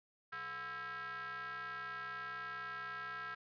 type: ring-modulated tone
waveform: square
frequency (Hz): 150.2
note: D3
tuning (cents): +39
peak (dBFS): -40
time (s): 0.32-3.35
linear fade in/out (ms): 10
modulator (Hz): 1470
effects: resampled to 11025 Hz